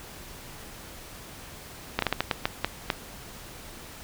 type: slowing click train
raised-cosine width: 0.3 ms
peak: -7 dBFS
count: 9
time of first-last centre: 1.99-2.902 s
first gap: 33 ms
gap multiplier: 1.34
effects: pink hiss -44 dBFS RMS until 4.03 s